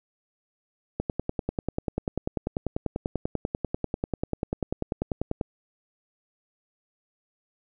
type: click train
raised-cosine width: 2 ms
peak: -13 dBFS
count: 46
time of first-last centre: 1-5.412 s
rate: 10.2 Hz
effects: none